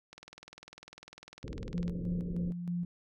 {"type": "click train", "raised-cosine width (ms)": 0.2, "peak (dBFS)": -31, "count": 36, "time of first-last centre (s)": [0.13, 1.88], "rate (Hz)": 20}
{"type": "low-pass noise", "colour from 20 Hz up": "pink", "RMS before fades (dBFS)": -41, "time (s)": [1.44, 2.51], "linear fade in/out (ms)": 2, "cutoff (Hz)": 540, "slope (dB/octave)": 96}
{"type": "tone with tremolo", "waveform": "sine", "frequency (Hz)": 174.61, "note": "F3", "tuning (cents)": 0, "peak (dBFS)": -31, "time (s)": [1.74, 2.85], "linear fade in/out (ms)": 2, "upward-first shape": "square", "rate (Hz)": 3.2, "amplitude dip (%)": 45}
{"effects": []}